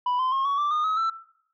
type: tone with pitch steps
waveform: sine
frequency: 987.8 / 1030.9 / 1076 / 1122.9 / 1172 / 1223.2 / 1276.6 / 1332.3 Hz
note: B5 / C6 / C6 / C#6 / D6 / D#6 / D#6 / E6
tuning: 0 / -26 / +48 / +22 / -4 / -30 / +44 / +18 cents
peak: -19 dBFS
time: 0.06-1.1 s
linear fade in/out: 5 ms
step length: 130 ms
effects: noise-tail reverb RT60 0.7 s tail -18 dB re dry + tanh soft clip ceiling -21 dBFS